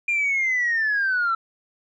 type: linear sweep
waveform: sine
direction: down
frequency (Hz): 2413 to 1320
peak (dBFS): -18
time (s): 0.08-1.35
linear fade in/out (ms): 5
effects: tanh soft clip ceiling -16 dBFS